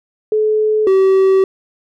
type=tone pair in turn; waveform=sine / triangle; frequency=430 / 383.1 Hz; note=A4 / G4; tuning=-40 / -40 cents; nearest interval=major second; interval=200 cents; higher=first; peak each=-11 / -6 dBFS; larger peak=second; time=0.32-0.87 / 0.87-1.44 s; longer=second; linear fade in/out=2 ms; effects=none